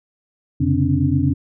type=tone cluster; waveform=sine; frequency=88.4 / 132.6 / 141.6 / 262.4 / 288.9 Hz; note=F2 / C3 / C#3 / C4 / D4; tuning=+22 / +23 / +37 / +5 / -28 cents; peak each=-21 dBFS; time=0.6-1.34 s; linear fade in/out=10 ms; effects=none